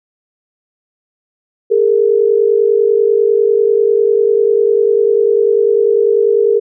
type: tone pair together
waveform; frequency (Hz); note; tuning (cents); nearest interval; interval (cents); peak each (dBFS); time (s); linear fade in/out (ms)
sine; 409.2 / 459.3; G#4 / A#4; -26 / -26; major second; 200; -11; 1.7-6.6; 20
effects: none